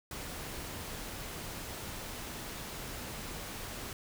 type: noise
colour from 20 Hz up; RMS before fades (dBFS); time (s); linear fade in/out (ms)
pink; -42; 0.11-3.93; 2
effects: none